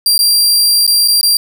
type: tone with dropouts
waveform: sawtooth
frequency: 4738 Hz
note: D8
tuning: 14 cents sharp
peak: -5 dBFS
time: 0.06-1.37 s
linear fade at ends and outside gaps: 2 ms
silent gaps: 0.18-0.19 / 0.867-0.876 / 1.077-1.082 / 1.212-1.23 s
effects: none